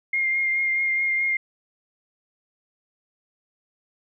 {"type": "tone with vibrato", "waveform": "sine", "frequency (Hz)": 2122, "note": "C7", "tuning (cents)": 24, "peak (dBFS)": -20, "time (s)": [0.13, 1.37], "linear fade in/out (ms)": 5, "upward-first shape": "triangle", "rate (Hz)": 4.7, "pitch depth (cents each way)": 21, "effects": []}